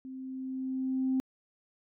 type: tone with level ramp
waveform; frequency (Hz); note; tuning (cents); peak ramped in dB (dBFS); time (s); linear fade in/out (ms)
sine; 261.6; C4; 0; -40 to -24; 0.05-1.2; 0
effects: tanh soft clip ceiling -21 dBFS